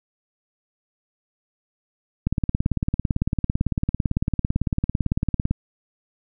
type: click train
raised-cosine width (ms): 5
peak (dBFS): -8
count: 59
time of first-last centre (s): 2.27-5.51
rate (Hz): 17.9
effects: none